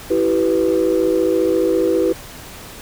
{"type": "chord", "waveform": "sine", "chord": "E minor", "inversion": "none", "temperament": "equal with one note detuned", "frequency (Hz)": [329.6, 384.2, 493.9], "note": ["E4", "G4", "B4"], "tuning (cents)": [0, -35, 0], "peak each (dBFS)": -17, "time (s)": [0.1, 2.13], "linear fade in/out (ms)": 10, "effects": ["tanh soft clip ceiling -7 dBFS", "pink hiss -36 dBFS RMS until 2.81 s"]}